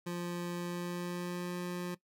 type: tone with pitch glide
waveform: 25% pulse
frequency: 174.61 to 177.56 Hz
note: F3 to F3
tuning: 0 to +29 cents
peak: -32 dBFS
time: 0.06-1.95 s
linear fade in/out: 10 ms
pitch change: +29 cents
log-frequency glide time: 0.55-1.55 s
effects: noise-tail reverb RT60 0.1 s tail -18 dB re dry